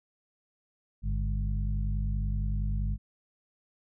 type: harmonic tone with a mistuned harmonic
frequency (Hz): 50.6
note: G#1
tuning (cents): -44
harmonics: 1 / 2 / 3 / 4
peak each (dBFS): -28 / -34 / -38 / -40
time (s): 1.02-2.98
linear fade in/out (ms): 50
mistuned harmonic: 3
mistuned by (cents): -72
effects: none